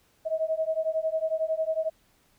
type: beating tone pair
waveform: sine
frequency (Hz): 633 / 644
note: D#5 / E5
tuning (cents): +30 / -41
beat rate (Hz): 11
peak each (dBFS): -28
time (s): 0.25-1.9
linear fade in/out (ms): 20
effects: pink hiss -65 dBFS RMS until 2.38 s